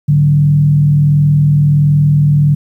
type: tone with frequency modulation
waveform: sine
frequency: 146.83 Hz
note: D3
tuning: in tune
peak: -6 dBFS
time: 0.08-2.55 s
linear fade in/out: 10 ms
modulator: 41.4 Hz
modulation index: 0.42
effects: 8-bit